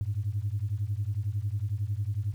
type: beating tone pair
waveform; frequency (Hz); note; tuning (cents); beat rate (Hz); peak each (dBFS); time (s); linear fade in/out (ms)
sine; 97.3 / 108.3; G2 / A2; -12 / -27; 11; -30; 0.01-2.34; 0
effects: tanh soft clip ceiling -21 dBFS + 10-bit

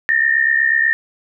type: tone pair together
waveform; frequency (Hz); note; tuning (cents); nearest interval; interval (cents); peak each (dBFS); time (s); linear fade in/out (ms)
sine; 1788.8 / 1857; A6 / A#6; +28 / -7; minor second; 65; -15; 0.09-0.93; 0
effects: none

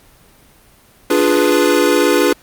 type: chord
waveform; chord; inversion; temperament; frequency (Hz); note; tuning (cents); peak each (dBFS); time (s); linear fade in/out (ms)
square; D diminished seventh; none; equal; 293.7 / 349.2 / 415.3 / 493.9; D4 / F4 / Ab4 / Cb5; 0 / 0 / 0 / 0; -17; 1.1-2.33; 5
effects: pink hiss -48 dBFS RMS until 2.42 s + Opus 24 kbps

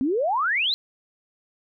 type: exponential sweep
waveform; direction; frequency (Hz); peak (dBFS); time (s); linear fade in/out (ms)
sine; up; 246.9 to 4186; -20; 0.01-0.74; 0
effects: none

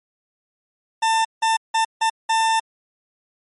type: tone bursts at uneven times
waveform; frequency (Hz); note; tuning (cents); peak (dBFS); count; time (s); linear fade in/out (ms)
40% pulse; 895; A5; +29; -15; 5; 1.02-1.25 / 1.42-1.57 / 1.74-1.85 / 2.01-2.1 / 2.29-2.6; 10
effects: MP3 48 kbps

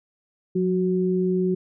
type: tone pair together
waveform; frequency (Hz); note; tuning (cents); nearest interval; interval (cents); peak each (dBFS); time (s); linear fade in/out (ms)
sine; 181.4 / 370; F#3 / F#4; -34 / 0; octave; 1234; -22; 0.55-1.55; 10
effects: none

